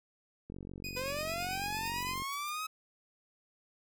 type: click train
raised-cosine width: 3 ms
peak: -32 dBFS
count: 81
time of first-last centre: 0.5-2.22 s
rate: 46.5 Hz
type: tone with tremolo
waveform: 25% pulse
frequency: 2489 Hz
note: D#7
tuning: in tune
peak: -34 dBFS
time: 0.84-2.14 s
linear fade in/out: 2 ms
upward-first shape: sine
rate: 9 Hz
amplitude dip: 55%
type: linear sweep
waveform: sawtooth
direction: up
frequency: 493.9 to 1285 Hz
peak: -32 dBFS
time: 0.96-2.67 s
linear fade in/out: 10 ms
type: noise bursts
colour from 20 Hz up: violet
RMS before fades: -47 dBFS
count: 5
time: 1.86-2.5 s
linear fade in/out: 5 ms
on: 24 ms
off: 130 ms
effects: none